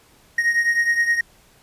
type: beating tone pair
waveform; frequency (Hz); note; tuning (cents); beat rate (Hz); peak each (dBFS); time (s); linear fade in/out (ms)
triangle; 1869 / 1878.6; A#6 / A#6; +4 / +13; 9.6; -16 / -21; 0.38-1.21; 5
effects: pink hiss -54 dBFS RMS until 1.62 s + resampled to 32000 Hz